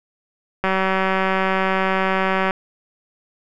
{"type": "click train", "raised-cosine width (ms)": 0.5, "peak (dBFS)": -5, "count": 356, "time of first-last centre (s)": [0.64, 2.508], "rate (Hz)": 190, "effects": []}